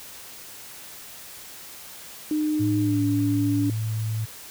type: tone with pitch glide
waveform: sine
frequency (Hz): 305 to 287.9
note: D#4 to D4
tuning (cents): -34 to -34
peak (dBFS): -21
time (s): 2.31-3.7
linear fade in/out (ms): 2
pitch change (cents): -100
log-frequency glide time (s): 2.78-3.02
type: tone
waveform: sine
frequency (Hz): 110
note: A2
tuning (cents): 0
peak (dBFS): -24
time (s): 2.59-4.26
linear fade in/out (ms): 20
effects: white hiss -42 dBFS RMS until 4.5 s